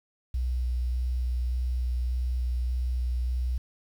sine tone with vibrato, 61.74 Hz, B1, in tune, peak -25 dBFS, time 0.34-3.58 s, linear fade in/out 5 ms, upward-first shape square, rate 1.7 Hz, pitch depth 11 cents each way, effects 9-bit

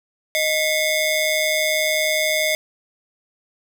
sawtooth ring-modulated tone, 1396.9 Hz, F6, in tune, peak -11 dBFS, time 0.35-2.55 s, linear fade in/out 0 ms, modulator 774 Hz, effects none

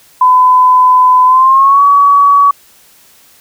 sine tone with pitch glide, 1009 to 1132.6 Hz, B5 to C#6, +37 to +37 cents, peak -3 dBFS, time 0.21-2.51 s, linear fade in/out 5 ms, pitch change +200 cents, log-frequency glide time 1.26-1.83 s, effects white hiss -44 dBFS RMS until 3.4 s

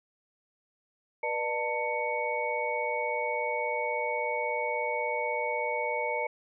sine tone cluster, 485.6 / 602 / 894 / 2230 Hz, B4 / D5 / A5 / C#7, -29 / +43 / +27 / +10 cents, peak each -34 / -34 / -33 / -33 dBFS, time 1.23-6.27 s, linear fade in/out 5 ms, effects none

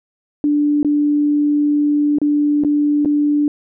sine tone with dropouts, 293.7 Hz, D4, in tune, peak -12 dBFS, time 0.44-3.48 s, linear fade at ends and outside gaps 1 ms, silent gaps 0.83-0.847 / 2.185-2.216 / 2.637-2.647 / 3.049-3.057 s, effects none

